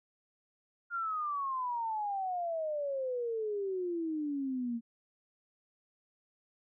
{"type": "exponential sweep", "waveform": "sine", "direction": "down", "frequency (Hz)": [1416, 228.2], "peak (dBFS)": -32, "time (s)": [0.9, 4.81], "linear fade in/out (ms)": 50, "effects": []}